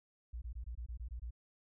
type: tone bursts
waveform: sine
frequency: 58.8 Hz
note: A#1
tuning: 16 cents sharp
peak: -40 dBFS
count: 9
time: 0.33-1.308 s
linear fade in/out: 10 ms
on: 90 ms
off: 21 ms
effects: none